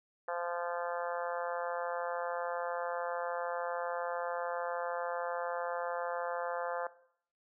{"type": "harmonic tone", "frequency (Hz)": 173.1, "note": "F3", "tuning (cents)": -15, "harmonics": [3, 4, 5, 6, 7, 8, 9, 10], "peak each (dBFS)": [-38, -40, -42, -44, -45, -46, -47, -48], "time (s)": [0.28, 6.87], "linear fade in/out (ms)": 2, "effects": ["noise-tail reverb RT60 0.6 s tail -17 dB re dry"]}